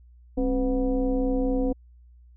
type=tone with frequency modulation; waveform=sine; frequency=266.1 Hz; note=C4; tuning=29 cents sharp; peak=-21 dBFS; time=0.37-1.73 s; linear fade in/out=10 ms; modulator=234 Hz; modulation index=1.1; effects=added 60 Hz sine -49 dBFS peak until 2.36 s